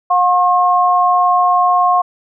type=tone pair together; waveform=sine; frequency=719 / 1077.3 Hz; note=F#5 / C#6; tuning=-50 / -50 cents; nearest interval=perfect fifth; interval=700 cents; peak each=-12 dBFS; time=0.1-2.02 s; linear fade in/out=10 ms; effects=none